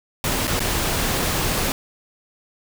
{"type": "noise with dropouts", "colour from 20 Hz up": "pink", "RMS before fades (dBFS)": -22, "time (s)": [0.24, 1.72], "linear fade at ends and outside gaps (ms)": 1, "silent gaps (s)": [[0.471, 0.477], [0.594, 0.603]], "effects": []}